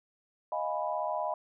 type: chord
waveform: sine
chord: F half-diminished seventh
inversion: third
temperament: equal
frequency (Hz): 622.3 / 698.5 / 830.6 / 987.8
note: Eb5 / F5 / Ab5 / Cb6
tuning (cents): 0 / 0 / 0 / 0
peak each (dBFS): -34 / -36 / -37 / -35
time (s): 0.52-1.34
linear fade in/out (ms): 2
effects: none